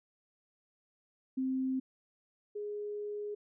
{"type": "tone pair in turn", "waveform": "sine", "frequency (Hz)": [261.6, 415.3], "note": ["C4", "G#4"], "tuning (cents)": [0, 0], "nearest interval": "minor sixth", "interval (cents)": 800, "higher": "second", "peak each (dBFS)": [-30, -36], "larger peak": "first", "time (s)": [[1.37, 1.8], [2.55, 3.35]], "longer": "second", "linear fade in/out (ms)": 10, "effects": []}